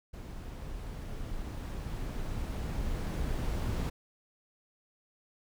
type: noise with level ramp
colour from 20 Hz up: brown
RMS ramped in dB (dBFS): -42 to -31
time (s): 0.13-3.9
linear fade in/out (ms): 10
effects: none